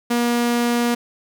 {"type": "tone", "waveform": "sawtooth", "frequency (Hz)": 238.7, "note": "A#3", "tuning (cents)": 41, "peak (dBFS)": -13, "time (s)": [0.1, 0.95], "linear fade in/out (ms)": 10, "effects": []}